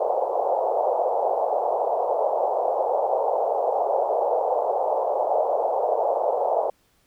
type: band-pass noise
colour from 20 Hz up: pink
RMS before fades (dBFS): -23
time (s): 0-6.7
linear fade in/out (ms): 5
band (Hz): 480 to 850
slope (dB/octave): 48
effects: pink hiss -64 dBFS RMS until 7.06 s